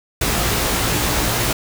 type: noise with comb filter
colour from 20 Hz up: pink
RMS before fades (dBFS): -19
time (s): 0.21-1.53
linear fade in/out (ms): 5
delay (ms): 17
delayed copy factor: +0.8
effects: none